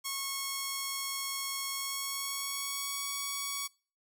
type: tone with pitch glide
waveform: 5% pulse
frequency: 1095 to 1121.2 Hz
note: C#6 to C#6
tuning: -22 to +19 cents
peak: -22 dBFS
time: 0.04-3.68 s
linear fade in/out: 20 ms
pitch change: +41 cents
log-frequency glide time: 1.72-3.07 s
effects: noise-tail reverb RT60 0.4 s tail -25 dB re dry